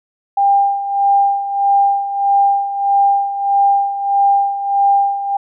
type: tone with tremolo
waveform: sine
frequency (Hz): 798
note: G5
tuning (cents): +31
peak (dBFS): -8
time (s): 0.37-5.37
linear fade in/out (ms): 5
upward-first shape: sine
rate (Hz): 1.6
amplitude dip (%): 70
effects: none